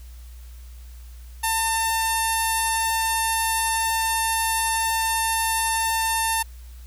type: tone with low-pass filter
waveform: sawtooth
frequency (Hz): 899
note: A5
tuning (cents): +37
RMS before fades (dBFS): -23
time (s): 1.43-6.43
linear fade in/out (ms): 10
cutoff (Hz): 11000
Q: 5.8
effects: added 60 Hz sine -38 dBFS peak until 6.86 s + white hiss -54 dBFS RMS until 6.86 s